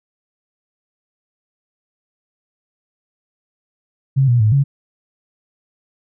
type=tone with pitch steps; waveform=sine; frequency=135 / 120.8 / 107.6 / 139.1 Hz; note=C#3 / B2 / A2 / C#3; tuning=-45 / -38 / -38 / +6 cents; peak=-10 dBFS; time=4.16-4.64 s; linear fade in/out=20 ms; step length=120 ms; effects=none